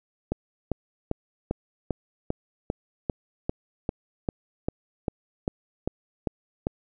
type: click train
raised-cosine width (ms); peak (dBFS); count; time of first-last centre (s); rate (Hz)
2; -12; 17; 0.32-6.669; 2.52
effects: none